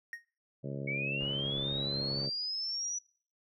triangle tone with exponential decay, 1864.7 Hz, A#6, in tune, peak -33 dBFS, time 0.13-0.25 s, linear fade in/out 1 ms, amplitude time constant 25 ms
harmonic tone, 69.3 Hz, C#2, in tune, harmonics 2 / 3 / 4 / 5 / 6 / 7 / 8 / 9, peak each -38 / -43 / -46 / -47 / -47 / -49 / -46 / -52 dBFS, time 0.63-2.3 s, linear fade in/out 20 ms
sine linear sweep, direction up, 2217 to 5920 Hz, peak -33 dBFS, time 0.87-2.99 s, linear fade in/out 10 ms
pink low-pass noise, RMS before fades -49 dBFS, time 1.2-2.27 s, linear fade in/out 10 ms, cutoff 1500 Hz, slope 12 dB/octave
effects noise-tail reverb RT60 0.5 s tail -26 dB re dry

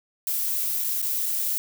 violet noise with dropouts, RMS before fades -26 dBFS, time 0.27-1.58 s, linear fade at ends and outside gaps 0 ms, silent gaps 0.841-0.845 / 1.017-1.026 / 1.258-1.262 s, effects none

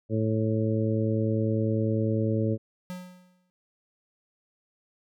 harmonic tone, 110 Hz, A2, in tune, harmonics 1 / 2 / 3 / 4 / 5, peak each -26 / -29 / -31 / -32 / -33 dBFS, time 0.09-2.58 s, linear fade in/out 50 ms
square tone with exponential decay, 181.3 Hz, F#3, 35 cents flat, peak -33 dBFS, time 2.9-3.5 s, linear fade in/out 0 ms, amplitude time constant 130 ms
effects none

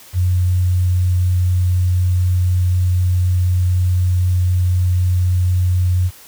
sine tone with quantisation, 90.4 Hz, F#2, 40 cents flat, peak -12 dBFS, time 0.13-6.11 s, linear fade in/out 50 ms, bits 7, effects white hiss -42 dBFS RMS until 6.27 s

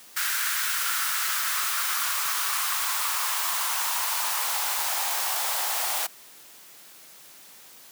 white noise with high-pass filter sweep, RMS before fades -27 dBFS, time 0.16-6.07 s, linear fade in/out 10 ms, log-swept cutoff 1500 to 750 Hz, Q 3.6, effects white hiss -49 dBFS RMS until 7.91 s + high-pass 150 Hz 12 dB/octave

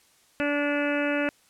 harmonic tone, 289.8 Hz, D4, 23 cents flat, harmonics 1 / 2 / 3 / 4 / 5 / 6 / 7 / 8 / 9 / 10, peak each -27 / -28 / -39 / -41 / -32 / -35 / -38 / -39 / -34 / -46 dBFS, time 0.4-1.29 s, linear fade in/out 0 ms, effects white hiss -61 dBFS RMS until 1.49 s + low-pass 11000 Hz 12 dB/octave

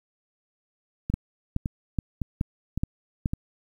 two click trains, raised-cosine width 5 ms, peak -12 / -15 dBFS, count 6 / 5, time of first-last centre 1.14-3.259 / 1.1-3.335 s, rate 2.36 / 1.79 Hz, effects 9-bit

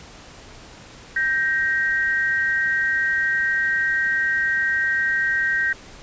sine tone pair together, 1568 / 1880.8 Hz, G6 / A#6, 0 / +15 cents, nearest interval minor third, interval 315 cents, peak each -21 dBFS, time 1.16-5.73 s, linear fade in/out 5 ms, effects pink hiss -43 dBFS RMS until 6.02 s + resampled to 16000 Hz

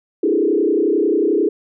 sine tone with frequency modulation, 370 Hz, F#4, in tune, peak -13 dBFS, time 0.23-1.49 s, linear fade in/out 5 ms, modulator 31.2 Hz, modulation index 2.3, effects none

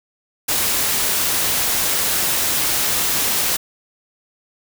white noise, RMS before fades -19 dBFS, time 0.48-3.57 s, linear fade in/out 10 ms, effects none

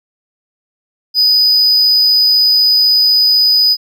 triangle tone, 4978 Hz, D#8, in tune, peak -6 dBFS, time 1.14-3.77 s, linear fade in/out 50 ms, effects none

